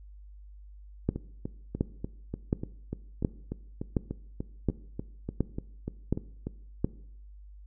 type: two click trains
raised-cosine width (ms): 3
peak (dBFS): -20 / -12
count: 19 / 9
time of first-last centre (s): 1.16-6.47 / 1.09-6.845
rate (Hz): 3.39 / 1.39
effects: noise-tail reverb RT60 0.7 s tail -19 dB re dry + added 50 Hz sine -46 dBFS peak until 7.66 s